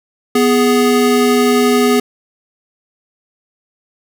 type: tone pair together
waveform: square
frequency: 246.9 / 415.3 Hz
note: B3 / G#4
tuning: 0 / 0 cents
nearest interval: major sixth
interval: 900 cents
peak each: -13 dBFS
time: 0.35-2 s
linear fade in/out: 5 ms
effects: none